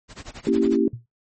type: noise with tremolo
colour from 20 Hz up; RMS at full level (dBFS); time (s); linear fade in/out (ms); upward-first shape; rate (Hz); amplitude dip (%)
pink; -36; 0.08-0.78; 50; sine; 11; 95
type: chord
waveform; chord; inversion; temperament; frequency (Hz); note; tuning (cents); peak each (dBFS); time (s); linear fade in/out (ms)
sine; A# diminished seventh; none; equal; 233.1 / 277.2 / 329.6 / 392; A#3 / C#4 / E4 / G4; 0 / 0 / 0 / 0; -22; 0.47-0.88; 2
type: tone with exponential decay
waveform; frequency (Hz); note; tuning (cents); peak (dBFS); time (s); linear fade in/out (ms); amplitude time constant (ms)
sine; 118.2; A#2; +24; -26; 0.93-1.06; 5; 28
effects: noise-tail reverb RT60 0.2 s tail -22 dB re dry + MP3 32 kbps